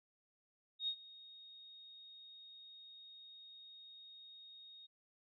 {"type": "tone with ADSR envelope", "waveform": "sine", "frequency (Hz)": 3729, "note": "A#7", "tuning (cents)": 0, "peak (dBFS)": -34, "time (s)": [0.79, 4.87], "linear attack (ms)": 88, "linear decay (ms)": 73, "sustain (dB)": -20, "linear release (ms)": 17, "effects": []}